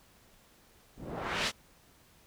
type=noise with low-pass filter sweep; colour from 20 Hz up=white; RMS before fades=-35 dBFS; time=0.96-1.52 s; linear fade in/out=50 ms; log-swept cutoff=200 to 5900 Hz; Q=0.95; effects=pink hiss -62 dBFS RMS until 2.26 s